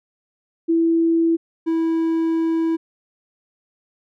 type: tone pair in turn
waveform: sine / triangle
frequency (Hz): 330.9 / 327.1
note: E4 / E4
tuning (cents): +7 / -13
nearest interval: unison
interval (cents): 20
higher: first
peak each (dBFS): -14 / -15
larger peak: first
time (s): 0.68-1.37 / 1.66-2.77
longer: second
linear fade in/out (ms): 20
effects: none